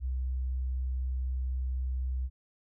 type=tone; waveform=sine; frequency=64 Hz; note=C2; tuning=38 cents flat; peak=-29 dBFS; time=0-2.3 s; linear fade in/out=50 ms; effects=none